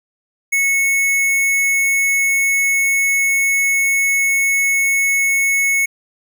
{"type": "tone", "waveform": "square", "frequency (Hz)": 2201, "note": "C#7", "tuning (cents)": -13, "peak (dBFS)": -14, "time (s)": [0.52, 5.86], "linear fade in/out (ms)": 10, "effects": []}